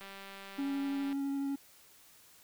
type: click train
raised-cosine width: 0.3 ms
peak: -32 dBFS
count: 220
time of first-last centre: 0.01-1.127 s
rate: 196 Hz
type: tone with vibrato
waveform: triangle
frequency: 277.3 Hz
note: C#4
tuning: 1 cent sharp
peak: -30 dBFS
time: 0.58-1.56 s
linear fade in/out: 10 ms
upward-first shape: sine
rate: 12 Hz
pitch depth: 10 cents each way
effects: white hiss -60 dBFS RMS until 2.43 s